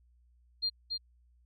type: tone with echo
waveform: sine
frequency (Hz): 4200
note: C8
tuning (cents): +6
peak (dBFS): -28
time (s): 0.62-0.7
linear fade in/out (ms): 20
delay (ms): 280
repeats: 1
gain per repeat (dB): -4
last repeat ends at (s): 0.98
effects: added 60 Hz sine -62 dBFS peak until 1.45 s